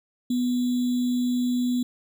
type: tone with sample-and-hold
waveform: sine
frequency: 246.9 Hz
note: B3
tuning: in tune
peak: -21 dBFS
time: 0.3-1.83 s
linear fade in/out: 5 ms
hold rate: 3675 Hz
effects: none